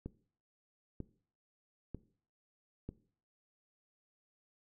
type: click train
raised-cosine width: 3 ms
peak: -28 dBFS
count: 4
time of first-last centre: 0.06-2.89 s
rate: 1.06 Hz
effects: noise-tail reverb RT60 0.5 s tail -18 dB re dry